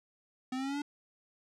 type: linear sweep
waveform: square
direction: up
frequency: 253.1 to 293.7 Hz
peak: -34 dBFS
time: 0.52-0.82 s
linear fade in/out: 5 ms
effects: low-pass 7000 Hz 12 dB/octave